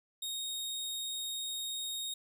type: tone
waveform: sawtooth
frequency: 3729 Hz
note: A#7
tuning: in tune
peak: -33 dBFS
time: 0.22-2.14 s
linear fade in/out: 5 ms
effects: none